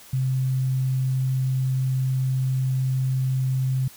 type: tone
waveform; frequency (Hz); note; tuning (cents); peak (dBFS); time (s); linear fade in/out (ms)
sine; 130.81; C3; 0; -20; 0.13-3.88; 5
effects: white hiss -47 dBFS RMS until 3.96 s